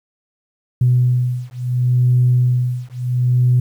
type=beating tone pair; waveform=sine; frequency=124 / 124.72 Hz; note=B2 / B2; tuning=+7 / +17 cents; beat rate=0.72 Hz; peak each=-15 dBFS; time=0.81-3.6 s; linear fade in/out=5 ms; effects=tanh soft clip ceiling -5 dBFS + 8-bit